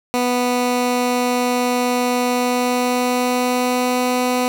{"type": "tone with pitch glide", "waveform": "15% pulse", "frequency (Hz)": [246.9, 249.8], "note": ["B3", "B3"], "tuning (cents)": [0, 20], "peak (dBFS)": -10, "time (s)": [0.14, 4.48], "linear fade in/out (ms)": 0, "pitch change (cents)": 20, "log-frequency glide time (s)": [2.28, 4.06], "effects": []}